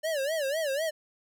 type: tone with vibrato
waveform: square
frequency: 591 Hz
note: D5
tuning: 11 cents sharp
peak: -28 dBFS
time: 0.03-0.91 s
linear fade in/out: 20 ms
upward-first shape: sine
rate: 4 Hz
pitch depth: 180 cents each way
effects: none